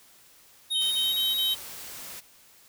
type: tone with pitch glide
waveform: square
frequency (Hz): 3734 to 3797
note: A#7 to A#7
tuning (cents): +2 to +31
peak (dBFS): -26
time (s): 0.7-1.55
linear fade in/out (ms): 20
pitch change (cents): +29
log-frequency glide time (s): 0.93-1.23
type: tone bursts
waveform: triangle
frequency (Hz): 3097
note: G7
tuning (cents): -22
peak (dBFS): -25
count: 4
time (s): 0.74-1.553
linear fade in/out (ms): 20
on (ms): 180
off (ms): 31
type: noise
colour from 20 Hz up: white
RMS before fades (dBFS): -41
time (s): 0.8-2.21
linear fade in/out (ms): 20
effects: white hiss -56 dBFS RMS until 2.68 s